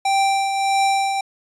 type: tone with tremolo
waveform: square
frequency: 784 Hz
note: G5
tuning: in tune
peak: -15 dBFS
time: 0.05-1.21 s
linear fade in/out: 5 ms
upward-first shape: triangle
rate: 1.6 Hz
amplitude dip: 50%
effects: resampled to 22050 Hz